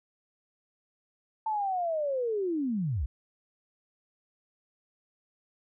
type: linear sweep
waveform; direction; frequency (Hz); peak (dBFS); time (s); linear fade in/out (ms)
sine; down; 891 to 51.91; -27; 1.46-3.06; 5
effects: none